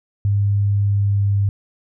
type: tone with pitch glide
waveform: sine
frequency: 101.1 to 100.29 Hz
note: G#2 to G2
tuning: -46 to +40 cents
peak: -14 dBFS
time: 0.25-1.49 s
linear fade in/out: 0 ms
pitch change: -14 cents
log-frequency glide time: 0.83-1.25 s
effects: none